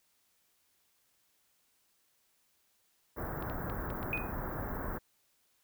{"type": "band-stop noise", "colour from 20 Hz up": "pink", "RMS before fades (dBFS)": -38, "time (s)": [3.16, 4.99], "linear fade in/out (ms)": 20, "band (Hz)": [1700, 15000], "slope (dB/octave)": 48}
{"type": "clicks", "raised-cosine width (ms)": 0.3, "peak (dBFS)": -30, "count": 6, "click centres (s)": [3.425, 3.499, 3.699, 3.903, 4.029, 4.176]}
{"type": "tone with exponential decay", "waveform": "sine", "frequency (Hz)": 2489, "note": "D#7", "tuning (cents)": 0, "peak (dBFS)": -28, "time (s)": [4.13, 4.32], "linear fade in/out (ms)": 1, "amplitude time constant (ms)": 41}
{"effects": ["white hiss -73 dBFS RMS until 5.63 s"]}